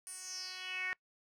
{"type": "tone with band-pass filter sweep", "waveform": "10% pulse", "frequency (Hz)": 370, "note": "F#4", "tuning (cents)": 0, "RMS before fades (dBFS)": -42, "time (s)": [0.07, 0.93], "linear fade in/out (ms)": 0, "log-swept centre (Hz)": [9700, 1900], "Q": 5.3, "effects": ["noise-tail reverb RT60 0.1 s tail -24 dB re dry"]}